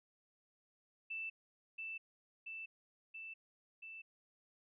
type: tone with echo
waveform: sine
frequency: 2653 Hz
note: E7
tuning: 10 cents sharp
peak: -40 dBFS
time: 1.1-1.3 s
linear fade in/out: 10 ms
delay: 680 ms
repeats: 4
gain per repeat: -2 dB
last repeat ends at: 4.02 s
effects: none